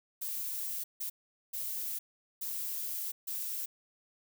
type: noise bursts at uneven times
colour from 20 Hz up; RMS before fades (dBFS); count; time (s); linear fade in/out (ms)
violet; -37; 5; 0.21-0.84 / 1-1.1 / 1.53-1.99 / 2.41-3.12 / 3.27-3.66; 10
effects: none